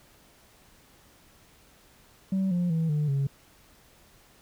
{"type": "tone with pitch steps", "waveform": "sine", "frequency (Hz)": [191.2, 176.35, 162.65, 150.01, 138.36], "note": ["G3", "F3", "E3", "D3", "C#3"], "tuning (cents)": [-43, 17, -23, 37, -3], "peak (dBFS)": -21, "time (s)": [2.32, 3.27], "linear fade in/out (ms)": 5, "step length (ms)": 190, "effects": ["tanh soft clip ceiling -22 dBFS", "pink hiss -58 dBFS RMS until 4.41 s"]}